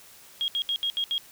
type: tone bursts at uneven times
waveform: sine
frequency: 3268 Hz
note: G#7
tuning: 29 cents flat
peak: -24 dBFS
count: 6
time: 0.41-0.48 / 0.55-0.62 / 0.69-0.76 / 0.83-0.9 / 0.97-1.04 / 1.11-1.18 s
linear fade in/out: 0 ms
effects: white hiss -51 dBFS RMS until 1.31 s